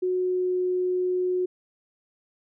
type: tone with pitch glide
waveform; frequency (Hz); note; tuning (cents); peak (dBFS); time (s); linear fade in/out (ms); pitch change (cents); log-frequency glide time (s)
sine; 366.5 to 364.4; F#4 to F#4; -16 to -26; -22; 0.02-1.46; 10; -10; 0.14-0.6
effects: none